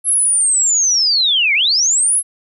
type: linear two-way sweep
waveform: sine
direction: down then up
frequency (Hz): 11150 to 2093 to 11150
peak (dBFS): -11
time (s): 0.04-2.23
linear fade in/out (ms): 50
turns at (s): 1.54
effects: none